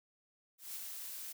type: noise with ADSR envelope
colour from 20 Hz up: blue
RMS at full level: -42 dBFS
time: 0.58-1.33 s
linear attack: 180 ms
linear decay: 9 ms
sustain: -3 dB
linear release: 15 ms
effects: none